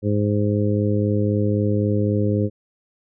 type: harmonic tone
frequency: 103.83 Hz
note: G#2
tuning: in tune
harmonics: 1 / 2 / 3 / 4 / 5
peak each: -20 / -23 / -25 / -26 / -27 dBFS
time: 0.02-2.5 s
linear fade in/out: 50 ms
effects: none